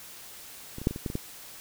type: clicks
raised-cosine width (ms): 3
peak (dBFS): -25 / -25 / -9 / -22 / -23 / -17 / -22 / -16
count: 8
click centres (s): 0.784 / 0.816 / 0.871 / 0.91 / 0.961 / 1.062 / 1.101 / 1.154
effects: white hiss -46 dBFS RMS until 1.6 s